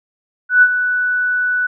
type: tone with ADSR envelope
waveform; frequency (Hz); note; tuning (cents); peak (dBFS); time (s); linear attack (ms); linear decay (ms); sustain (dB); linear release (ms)
sine; 1485; F#6; +6; -4; 0.49-1.67; 130; 56; -10; 9
effects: none